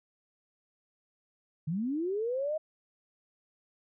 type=linear sweep; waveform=sine; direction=up; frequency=145.1 to 637 Hz; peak=-29 dBFS; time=1.67-2.58 s; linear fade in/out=10 ms; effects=none